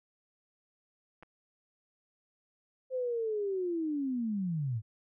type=clicks; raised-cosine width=0.5 ms; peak=-37 dBFS; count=2; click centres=1.226 / 1.232 s
type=linear sweep; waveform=sine; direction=down; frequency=523.3 to 102.4 Hz; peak=-30 dBFS; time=2.9-4.82 s; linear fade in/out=50 ms
effects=none